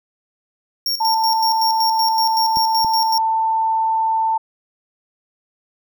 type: tone with tremolo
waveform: 45% pulse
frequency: 5530 Hz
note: F8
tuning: 18 cents flat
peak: -18 dBFS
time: 0.86-3.18 s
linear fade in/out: 2 ms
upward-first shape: square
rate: 5.3 Hz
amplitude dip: 70%
type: tone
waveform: sine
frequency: 891 Hz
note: A5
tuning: 22 cents sharp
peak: -15 dBFS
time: 1-4.38 s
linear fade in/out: 10 ms
type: clicks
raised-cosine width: 3 ms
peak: -19 dBFS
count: 2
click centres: 2.571 / 2.847 s
effects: none